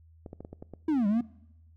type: clicks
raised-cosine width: 2 ms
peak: -28 dBFS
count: 7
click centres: 0.262 / 0.331 / 0.406 / 0.449 / 0.53 / 0.625 / 0.737 s
type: linear two-way sweep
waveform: triangle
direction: down then up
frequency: 328.8 to 196 to 244.8 Hz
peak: -21 dBFS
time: 0.88-1.21 s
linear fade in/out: 5 ms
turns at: 1.07 s
effects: noise-tail reverb RT60 0.9 s tail -22 dB re dry + added 81 Hz sine -54 dBFS peak until 1.76 s